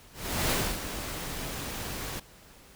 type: noise with ADSR envelope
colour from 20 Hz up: pink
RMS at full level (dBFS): -26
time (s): 0.13-2.2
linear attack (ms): 380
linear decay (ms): 270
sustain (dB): -10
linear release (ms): 10
effects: pink hiss -54 dBFS RMS until 2.75 s